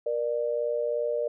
sine tone pair together, 473 / 596 Hz, A#4 / D5, +25 / +25 cents, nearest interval major third, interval 400 cents, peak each -28 / -28 dBFS, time 0.06-1.28 s, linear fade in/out 5 ms, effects none

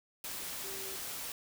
sine tone in noise, 387.1 Hz, G4, 22 cents flat, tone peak -47 dBFS, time 0.64-0.96 s, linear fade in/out 2 ms, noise white, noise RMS -41 dBFS, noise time 0.24-1.32 s, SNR -9 dB, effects none

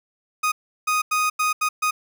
30% pulse tone bursts at uneven times, 1244.5 Hz, D#6, in tune, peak -16 dBFS, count 6, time 0.43-0.52 / 0.87-1.02 / 1.11-1.3 / 1.39-1.53 / 1.61-1.69 / 1.82-1.91 s, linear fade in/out 10 ms, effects none

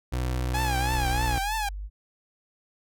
30% pulse tone with pitch glide, 62.6 to 60.78 Hz, B1 to B1, +24 to -27 cents, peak -23 dBFS, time 0.12-1.39 s, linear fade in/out 10 ms, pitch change -51 cents, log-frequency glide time 0.98-1.23 s
sawtooth tone with vibrato, 830.6 Hz, G#5, in tune, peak -23 dBFS, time 0.54-1.69 s, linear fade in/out 5 ms, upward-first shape triangle, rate 3.2 Hz, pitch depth 130 cents each way
sine exponential sweep, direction up, 34.65 to 52.1 Hz, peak -32 dBFS, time 0.89-1.9 s, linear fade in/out 50 ms
effects none

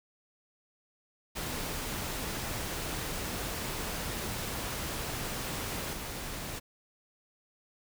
pink noise with level steps, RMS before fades -36 / -39 dBFS, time 1.35-6.6 s, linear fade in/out 20 ms, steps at 5.93 s, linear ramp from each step 2 ms, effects none

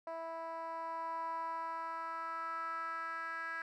10% pulse tone with band-pass filter sweep, 328.5 Hz, E4, 6 cents flat, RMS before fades -41 dBFS, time 0.07-3.62 s, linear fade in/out 2 ms, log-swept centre 760 to 1600 Hz, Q 4.7, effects none

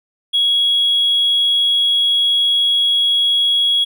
triangle tone, 3327 Hz, G#7, 2 cents sharp, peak -9 dBFS, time 0.33-3.85 s, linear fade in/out 20 ms, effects tanh soft clip ceiling -9 dBFS

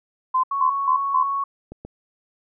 sine tone bursts, 1032 Hz, C6, 24 cents flat, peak -16 dBFS, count 4, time 0.34-1.234 s, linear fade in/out 10 ms, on 96 ms, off 170 ms
sine tone, 1108.7 Hz, C#6, in tune, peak -21 dBFS, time 0.51-1.44 s, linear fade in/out 5 ms
clicks, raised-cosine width 2 ms, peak -23 / -22 dBFS, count 2, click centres 1.72 / 1.85 s
effects none

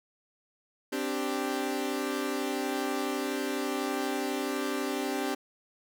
sawtooth chord, C suspended second, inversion none, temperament equal, 261.6 / 293.7 / 392 Hz, C4 / D4 / G4, 0 / 0 / 0 cents, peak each -30 dBFS, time 0.92-5.35 s, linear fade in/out 10 ms, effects none

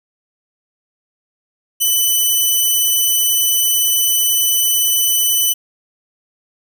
5% pulse tone, 2997 Hz, F#7, 22 cents sharp, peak -4 dBFS, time 1.8-5.54 s, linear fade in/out 20 ms, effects none

